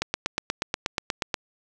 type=click train; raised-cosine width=0.2 ms; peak=-7 dBFS; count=12; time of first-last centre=0.02-1.342 s; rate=8.32 Hz; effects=none